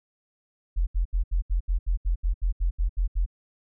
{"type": "tone bursts", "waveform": "sine", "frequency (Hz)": 43.09, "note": "F1", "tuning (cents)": -22, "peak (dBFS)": -20, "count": 14, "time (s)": [0.76, 3.262], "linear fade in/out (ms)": 20, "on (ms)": 110, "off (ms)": 74, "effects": []}